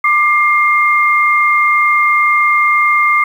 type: tone pair together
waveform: sine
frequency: 1188 / 2117 Hz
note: D6 / C7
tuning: +20 / +20 cents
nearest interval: minor seventh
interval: 1000 cents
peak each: -11 dBFS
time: 0.04-3.24 s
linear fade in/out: 5 ms
effects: 7-bit